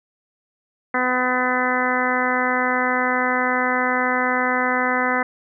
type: harmonic tone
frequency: 252.1 Hz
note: B3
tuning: 36 cents sharp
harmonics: 1 / 2 / 3 / 4 / 5 / 6 / 7 / 8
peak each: -26 / -26 / -26 / -26 / -26 / -26 / -26 / -26 dBFS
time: 0.94-5.23 s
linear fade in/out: 5 ms
effects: none